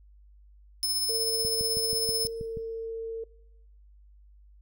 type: tone with tremolo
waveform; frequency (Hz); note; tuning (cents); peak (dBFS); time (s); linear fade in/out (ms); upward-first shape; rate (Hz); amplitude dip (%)
sawtooth; 5220; E8; -18; -22; 0.83-2.27; 0; sine; 16; 35
type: tone with pitch glide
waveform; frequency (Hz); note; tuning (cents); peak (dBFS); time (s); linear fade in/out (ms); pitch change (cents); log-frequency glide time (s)
sine; 456.2 to 452.5; A#4 to A4; -37 to +48; -32; 1.09-3.24; 5; -15; 2.39-2.44
type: click train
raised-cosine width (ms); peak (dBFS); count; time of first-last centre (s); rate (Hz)
5; -26; 8; 1.45-2.572; 6.24
effects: noise-tail reverb RT60 1.0 s tail -23 dB re dry + added 50 Hz sine -52 dBFS peak until 4.61 s